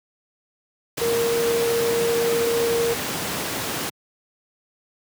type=tone in noise; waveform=sine; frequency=466.2 Hz; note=A#4; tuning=in tune; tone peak=-19 dBFS; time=1.01-2.94 s; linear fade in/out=10 ms; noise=pink; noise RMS=-26 dBFS; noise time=0.97-3.9 s; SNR=+4 dB; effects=high-pass 150 Hz 12 dB/octave